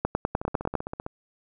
two click trains, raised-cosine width 1 ms, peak -18 / -9 dBFS, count 12 / 8, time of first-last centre 0.35-1.064 / 0.05-0.753 s, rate 15.4 / 9.96 Hz, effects none

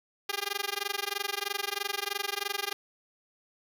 5% pulse tone with amplitude modulation, 403.3 Hz, G4, 49 cents sharp, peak -16 dBFS, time 0.29-2.73 s, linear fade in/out 5 ms, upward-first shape sine, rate 23.1 Hz, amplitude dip 100%, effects none

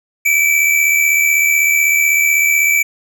square tone pair together, 2300 / 2376 Hz, D7 / D7, -37 / +20 cents, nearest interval minor second, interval 57 cents, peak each -12 / -18 dBFS, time 0.25-2.83 s, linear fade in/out 10 ms, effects none

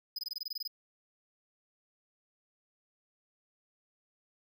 square tone bursts, 5000 Hz, D#8, 8 cents sharp, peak -35 dBFS, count 11, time 0.16-0.677 s, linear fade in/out 5 ms, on 27 ms, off 22 ms, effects none

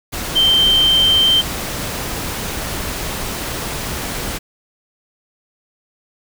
sine tone in noise, 3127 Hz, G7, 5 cents flat, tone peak -10 dBFS, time 0.35-1.42 s, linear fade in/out 20 ms, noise pink, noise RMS -24 dBFS, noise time 0.12-4.39 s, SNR +11 dB, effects none

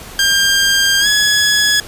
15% pulse tone with pitch glide, 1597 to 1685.1 Hz, G6 to G#6, +32 to +25 cents, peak -4 dBFS, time 0.19-1.8 s, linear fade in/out 2 ms, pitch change +93 cents, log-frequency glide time 1-1.07 s, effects pink hiss -33 dBFS RMS until 1.87 s + resampled to 32000 Hz

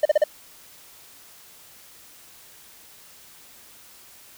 triangle tone bursts, 605 Hz, D#5, 49 cents flat, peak -11 dBFS, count 4, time 0.03-0.24 s, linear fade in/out 5 ms, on 24 ms, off 38 ms, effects white hiss -49 dBFS RMS until 4.37 s

